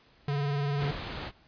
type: tone with vibrato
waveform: square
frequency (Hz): 142.8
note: D3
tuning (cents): -48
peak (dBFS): -28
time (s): 0.28-0.91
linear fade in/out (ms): 2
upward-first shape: sine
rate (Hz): 20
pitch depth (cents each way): 46
type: low-pass noise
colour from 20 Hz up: pink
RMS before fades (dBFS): -38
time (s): 0.77-1.32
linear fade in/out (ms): 50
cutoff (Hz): 4600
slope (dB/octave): 48
effects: pink hiss -61 dBFS RMS until 1.47 s + resampled to 11025 Hz